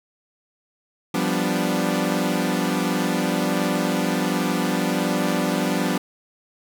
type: chord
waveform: sawtooth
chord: G dominant seventh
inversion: third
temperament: equal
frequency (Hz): 174.61 / 196 / 246.9 / 293.7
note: F3 / G3 / B3 / D4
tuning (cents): 0 / 0 / 0 / 0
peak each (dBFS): -22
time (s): 1.14-5.98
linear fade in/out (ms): 5
effects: none